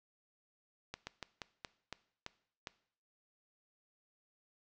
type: slowing click train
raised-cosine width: 0.2 ms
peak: -24 dBFS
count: 8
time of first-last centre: 0.94-2.672 s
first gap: 130 ms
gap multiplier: 1.21
effects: noise-tail reverb RT60 0.6 s tail -19 dB re dry + low-pass 7000 Hz 12 dB/octave